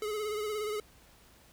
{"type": "tone with vibrato", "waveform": "square", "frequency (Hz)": 423.8, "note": "G#4", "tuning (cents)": 35, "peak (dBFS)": -33, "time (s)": [0.02, 0.8], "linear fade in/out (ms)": 2, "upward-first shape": "sine", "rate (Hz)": 17, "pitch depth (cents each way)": 42, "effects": ["added 60 Hz sine -65 dBFS peak until 1.52 s", "pink hiss -60 dBFS RMS until 1.52 s"]}